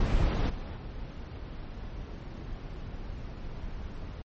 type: noise with level steps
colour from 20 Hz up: brown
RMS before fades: -25 / -36 / -39 dBFS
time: 0-4.22 s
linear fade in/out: 5 ms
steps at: 0.49 / 0.76 s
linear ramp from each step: 10 ms
effects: low-pass 5000 Hz 12 dB/octave + MP3 32 kbps